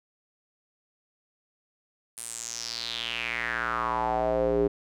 square tone with band-pass filter sweep, 58.27 Hz, A#1, in tune, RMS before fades -29 dBFS, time 2.17-4.68 s, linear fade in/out 10 ms, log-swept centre 9900 to 380 Hz, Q 4.9, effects none

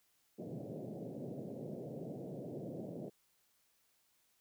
pink band-pass noise, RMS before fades -45 dBFS, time 0.38-3.1 s, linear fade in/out 20 ms, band 120 to 630 Hz, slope 48 dB/octave, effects white hiss -75 dBFS RMS until 4.4 s

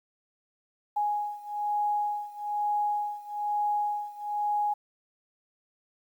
sine beating tone pair, 830.6 / 831.7 Hz, G#5 / G#5, 0 / +2 cents, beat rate 1.1 Hz, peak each -29 / -31 dBFS, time 0.96-4.74 s, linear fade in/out 10 ms, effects 10-bit

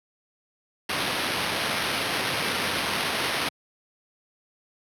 white noise with sample-and-hold, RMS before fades -27 dBFS, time 0.89-3.49 s, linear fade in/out 5 ms, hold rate 7350 Hz, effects high-pass 100 Hz 12 dB/octave + low-pass 12000 Hz 12 dB/octave

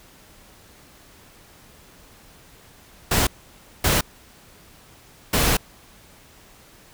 pink noise bursts at uneven times, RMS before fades -19 dBFS, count 3, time 3.11-3.27 / 3.84-4.01 / 5.33-5.57 s, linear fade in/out 5 ms, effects pink hiss -50 dBFS RMS until 6.93 s

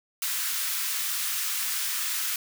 white high-pass noise, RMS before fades -29 dBFS, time 0.22-2.36 s, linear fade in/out 2 ms, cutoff 1200 Hz, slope 24 dB/octave, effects none

